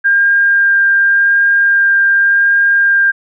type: tone with vibrato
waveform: sine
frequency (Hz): 1602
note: G6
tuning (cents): +37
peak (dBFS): -7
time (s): 0.04-3.12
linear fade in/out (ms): 20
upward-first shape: sine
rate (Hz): 0.88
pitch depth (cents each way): 8
effects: none